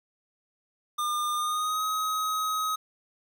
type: tone with pitch glide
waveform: square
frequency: 1207 to 1266.3 Hz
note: D6 to D#6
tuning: +47 to +30 cents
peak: -27 dBFS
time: 0.98-2.76 s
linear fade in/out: 10 ms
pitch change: +83 cents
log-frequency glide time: 1.34-1.83 s
effects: 10-bit